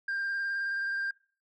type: tone with vibrato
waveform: sine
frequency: 1593 Hz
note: G6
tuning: 27 cents sharp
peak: -27 dBFS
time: 0.08-1.11 s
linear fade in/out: 5 ms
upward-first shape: sine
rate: 19 Hz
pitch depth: 18 cents each way
effects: noise-tail reverb RT60 0.4 s tail -25 dB re dry + tanh soft clip ceiling -28 dBFS